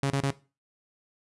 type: tone bursts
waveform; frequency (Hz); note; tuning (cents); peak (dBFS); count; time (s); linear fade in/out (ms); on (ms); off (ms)
sawtooth; 138.2; C#3; -5; -20; 3; 0.03-0.305; 2; 71; 31
effects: noise-tail reverb RT60 0.3 s tail -17 dB re dry + resampled to 24000 Hz